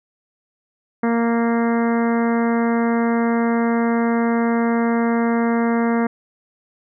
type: harmonic tone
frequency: 232.4 Hz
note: A#3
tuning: 5 cents flat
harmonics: 1 / 2 / 3 / 4 / 5 / 6 / 7 / 8 / 9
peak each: -17 / -23 / -27 / -29 / -31 / -33 / -34 / -35 / -36 dBFS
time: 1.03-6.07 s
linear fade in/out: 5 ms
effects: none